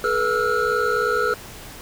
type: tone cluster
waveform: triangle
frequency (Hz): 426.1 / 485.2 / 1323 / 1426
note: G#4 / B4 / E6 / F6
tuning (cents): +44 / -31 / +6 / +36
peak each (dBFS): -22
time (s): 0.04-1.34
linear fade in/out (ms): 2
effects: pink hiss -39 dBFS RMS until 1.81 s